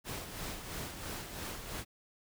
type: noise with tremolo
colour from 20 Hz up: pink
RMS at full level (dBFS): -40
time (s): 0.04-1.85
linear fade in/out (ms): 50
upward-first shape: sine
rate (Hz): 3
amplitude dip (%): 50
effects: none